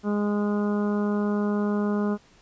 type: harmonic tone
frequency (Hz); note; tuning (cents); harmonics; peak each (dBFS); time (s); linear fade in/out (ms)
206.6; G#3; -9; 1 / 2 / 3 / 4 / 5 / 6 / 7; -23 / -29 / -36 / -40 / -39 / -39 / -42; 0.03-2.18; 50
effects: pink hiss -57 dBFS RMS until 2.41 s + resampled to 16000 Hz